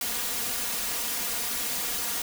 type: noise with comb filter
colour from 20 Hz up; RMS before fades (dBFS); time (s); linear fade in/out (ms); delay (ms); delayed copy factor
white; -30; 0.01-2.22; 2; 4.2; +0.8
effects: none